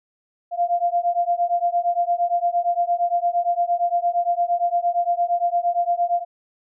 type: beating tone pair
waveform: sine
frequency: 692 / 700.7 Hz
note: F5 / F5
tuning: -16 / +6 cents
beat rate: 8.7 Hz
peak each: -21 dBFS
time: 0.51-6.25 s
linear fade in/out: 50 ms
effects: none